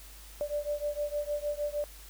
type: beating tone pair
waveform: sine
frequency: 585 / 591.5 Hz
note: D5 / D5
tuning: -7 / +12 cents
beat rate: 6.5 Hz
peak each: -33 / -34 dBFS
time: 0.41-1.84 s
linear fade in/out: 0 ms
effects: added 50 Hz sine -49 dBFS peak until 2.09 s + white hiss -52 dBFS RMS until 2.09 s

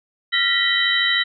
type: tone cluster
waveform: sine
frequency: 1381 / 1863 / 1956 / 3089 / 3879 Hz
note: F6 / A#6 / B6 / G7 / B7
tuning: -20 / -2 / -17 / -26 / -32 cents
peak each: -27 / -25 / -20 / -23 / -21 dBFS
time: 0.32-1.24 s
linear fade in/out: 20 ms
effects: none

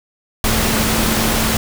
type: tone in noise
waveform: sine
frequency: 221.8 Hz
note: A3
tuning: 14 cents sharp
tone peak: -21 dBFS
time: 0.44-1.57 s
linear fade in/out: 2 ms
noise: pink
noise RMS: -17 dBFS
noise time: 0.44-1.57 s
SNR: -7 dB
effects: none

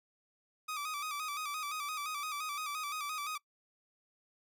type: tone with vibrato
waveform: sawtooth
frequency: 1205 Hz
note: D6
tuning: 44 cents sharp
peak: -33 dBFS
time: 0.68-3.38 s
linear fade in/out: 10 ms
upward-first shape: square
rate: 5.8 Hz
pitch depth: 65 cents each way
effects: noise-tail reverb RT60 0.1 s tail -23 dB re dry

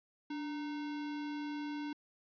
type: tone with sample-and-hold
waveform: sine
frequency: 293 Hz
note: D4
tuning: 4 cents flat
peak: -37 dBFS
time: 0.3-1.93 s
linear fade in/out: 5 ms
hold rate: 1225 Hz
effects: resampled to 11025 Hz

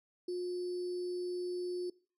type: tone with sample-and-hold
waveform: sine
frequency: 358.3 Hz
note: F4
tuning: 44 cents sharp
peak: -34 dBFS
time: 0.28-1.9 s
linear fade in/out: 5 ms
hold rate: 4900 Hz
effects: noise-tail reverb RT60 0.4 s tail -22 dB re dry + low-pass 8000 Hz 12 dB/octave

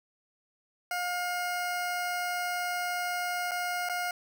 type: tone with dropouts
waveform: 20% pulse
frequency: 713 Hz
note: F5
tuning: 36 cents sharp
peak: -25 dBFS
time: 0.91-4.11 s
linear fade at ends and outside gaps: 2 ms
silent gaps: 3.511-3.516 / 3.889-3.896 s
effects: none

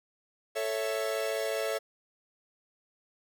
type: chord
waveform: 45% pulse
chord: A major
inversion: none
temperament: equal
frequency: 440 / 554.4 / 659.3 Hz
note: A4 / C#5 / E5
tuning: 0 / 0 / 0 cents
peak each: -34 dBFS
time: 0.55-1.79 s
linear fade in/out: 20 ms
effects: none

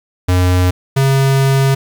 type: tone pair in turn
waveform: square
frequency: 90.5 / 135.6 Hz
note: F#2 / C#3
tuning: -38 / -38 cents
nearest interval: perfect fifth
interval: 700 cents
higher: second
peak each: -10 dBFS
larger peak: neither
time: 0.28-0.71 / 0.96-1.75 s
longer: second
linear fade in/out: 10 ms
effects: 8-bit

